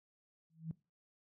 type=tone with exponential growth; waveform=sine; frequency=161.9 Hz; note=E3; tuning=31 cents flat; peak=-34 dBFS; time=0.5-0.71 s; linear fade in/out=0 ms; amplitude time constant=44 ms; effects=noise-tail reverb RT60 0.3 s tail -21 dB re dry + high-pass 100 Hz 12 dB/octave